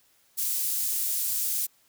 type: high-pass noise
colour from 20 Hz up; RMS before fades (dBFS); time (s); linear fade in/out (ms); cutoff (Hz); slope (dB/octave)
pink; -28; 0.37-1.67; 20; 10000; 12
effects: white hiss -64 dBFS RMS until 1.88 s